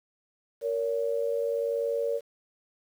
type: tone pair together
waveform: sine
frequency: 465.1 / 566 Hz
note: A#4 / C#5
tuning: -4 / +36 cents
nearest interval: minor third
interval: 340 cents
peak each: -28 / -29 dBFS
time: 0.61-2.21 s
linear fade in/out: 50 ms
effects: 9-bit